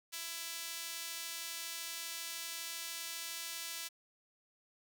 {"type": "tone with high-pass filter", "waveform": "sawtooth", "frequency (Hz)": 332.7, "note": "E4", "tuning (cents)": 16, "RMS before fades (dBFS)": -43, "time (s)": [0.12, 3.89], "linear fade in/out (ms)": 20, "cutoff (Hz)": 3200, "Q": 0.62, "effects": []}